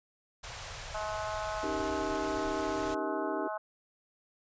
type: band-stop noise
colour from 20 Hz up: pink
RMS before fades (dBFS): -42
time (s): 0.43-2.95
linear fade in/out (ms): 10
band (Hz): 120 to 550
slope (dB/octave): 24
type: harmonic tone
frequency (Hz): 212.9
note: G#3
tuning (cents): +43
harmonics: 3 / 4 / 5 / 6 / 7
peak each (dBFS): -37 / -39 / -41 / -43 / -44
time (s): 0.94-3.58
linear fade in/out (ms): 10
type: chord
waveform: sine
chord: Eb dominant seventh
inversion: third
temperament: equal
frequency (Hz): 277.2 / 311.1 / 392 / 466.2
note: Db4 / Eb4 / G4 / Bb4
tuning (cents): 0 / 0 / 0 / 0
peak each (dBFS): -41 / -37 / -37 / -42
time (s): 1.63-3.48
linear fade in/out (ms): 5
effects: resampled to 16000 Hz